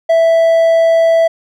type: tone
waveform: triangle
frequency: 659.3 Hz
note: E5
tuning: in tune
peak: -5 dBFS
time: 0.09-1.28 s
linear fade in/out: 10 ms
effects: none